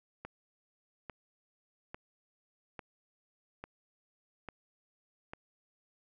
click train, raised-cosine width 0.5 ms, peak -27 dBFS, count 7, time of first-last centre 0.25-5.335 s, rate 1.18 Hz, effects none

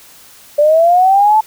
sine linear sweep, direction up, 579 to 881 Hz, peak -6 dBFS, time 0.58-1.41 s, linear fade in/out 10 ms, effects white hiss -41 dBFS RMS until 1.46 s

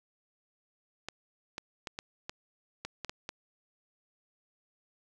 clicks, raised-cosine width 0.2 ms, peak -20 dBFS, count 9, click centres 1.086 / 1.581 / 1.872 / 1.989 / 2.295 / 2.85 / 3.047 / 3.095 / 3.291 s, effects none

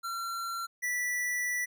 square tone pair in turn, 1365 / 1964.1 Hz, F6 / B6, -40 / -10 cents, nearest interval tritone, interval 630 cents, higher second, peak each -34 / -30 dBFS, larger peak second, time 0.03-0.67 / 0.82-1.66 s, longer second, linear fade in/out 20 ms, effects none

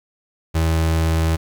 35% pulse tone, 81 Hz, E2, 30 cents flat, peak -14 dBFS, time 0.54-1.37 s, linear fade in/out 20 ms, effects 9-bit

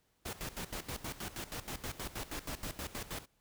pink noise with tremolo, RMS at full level -40 dBFS, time 0.25-3.26 s, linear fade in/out 10 ms, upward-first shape square, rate 6.3 Hz, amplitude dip 80%, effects pink hiss -75 dBFS RMS until 3.4 s

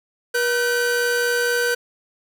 45% pulse tone pair together, 481.3 / 1528 Hz, B4 / G6, -45 / -45 cents, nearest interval octave + minor sixth, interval 2000 cents, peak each -21 dBFS, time 0.34-1.75 s, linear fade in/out 10 ms, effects none

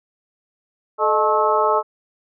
harmonic tone with a mistuned harmonic, 216.3 Hz, A3, 29 cents flat, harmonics 2 / 3 / 4 / 5 / 6, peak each -21 / -21 / -21 / -21 / -21 dBFS, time 0.98-1.83 s, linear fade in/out 50 ms, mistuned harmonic 3, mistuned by -87 cents, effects none

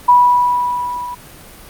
sine tone with level ramp, 980 Hz, B5, 14 cents flat, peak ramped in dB -4 to -23 dBFS, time 0.08-1.15 s, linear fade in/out 10 ms, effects pink hiss -38 dBFS RMS until 1.69 s + Opus 32 kbps

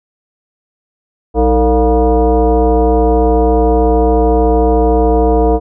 sine tone with frequency modulation, 196.7 Hz, G3, 6 cents sharp, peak -7 dBFS, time 1.34-5.6 s, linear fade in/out 50 ms, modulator 255 Hz, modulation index 2.1, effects none

